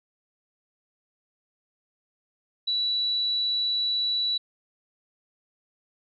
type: tone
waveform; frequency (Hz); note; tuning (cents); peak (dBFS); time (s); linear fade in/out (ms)
sine; 3938; B7; -6; -23; 2.67-4.38; 10
effects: none